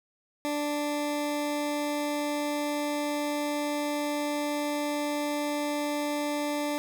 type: tone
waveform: 20% pulse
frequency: 293.7 Hz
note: D4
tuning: in tune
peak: -23 dBFS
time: 0.45-6.78 s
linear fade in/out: 0 ms
effects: none